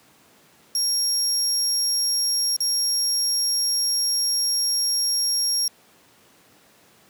30% pulse tone with dropouts, 5580 Hz, F8, 2 cents flat, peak -16 dBFS, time 0.75-5.68 s, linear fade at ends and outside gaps 2 ms, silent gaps 2.565-2.604 s, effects pink hiss -55 dBFS RMS until 7.09 s + high-pass 150 Hz 12 dB/octave

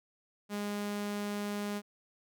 sawtooth tone, 205.5 Hz, G#3, 18 cents flat, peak -30 dBFS, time 0.49-1.82 s, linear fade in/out 50 ms, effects none

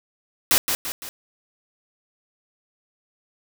white noise with echo, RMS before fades -17 dBFS, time 0.51-0.58 s, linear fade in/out 0 ms, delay 170 ms, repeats 3, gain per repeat -6 dB, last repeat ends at 1.09 s, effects none

